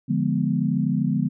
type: chord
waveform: sine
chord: D diminished seventh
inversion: none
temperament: equal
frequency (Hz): 146.83 / 174.61 / 207.7 / 246.9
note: D3 / F3 / Ab3 / Cb4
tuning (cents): 0 / 0 / 0 / 0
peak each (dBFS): -25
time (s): 0.08-1.29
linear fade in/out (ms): 20
effects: none